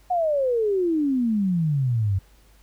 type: exponential sweep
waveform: sine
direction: down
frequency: 740 to 92.5 Hz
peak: -19 dBFS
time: 0.1-2.19 s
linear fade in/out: 10 ms
effects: added 50 Hz sine -53 dBFS peak until 2.62 s + pink hiss -59 dBFS RMS until 2.62 s